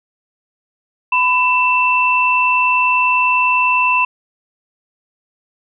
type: tone pair together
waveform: sine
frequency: 1000 / 2670 Hz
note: B5 / E7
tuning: +21 / +22 cents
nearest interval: octave + perfect fourth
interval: 1701 cents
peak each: -14 dBFS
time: 1.12-4.05 s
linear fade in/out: 5 ms
effects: none